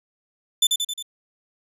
sawtooth tone with echo, 3520 Hz, A7, in tune, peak -11 dBFS, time 0.62-0.67 s, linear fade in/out 5 ms, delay 89 ms, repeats 4, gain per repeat -4 dB, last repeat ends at 1.026 s, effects resampled to 32000 Hz

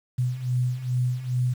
sine beating tone pair, 123.47 / 125.87 Hz, B2 / B2, 0 / +33 cents, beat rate 2.4 Hz, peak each -28 / -24 dBFS, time 0.18-1.54 s, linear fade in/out 10 ms, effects 8-bit

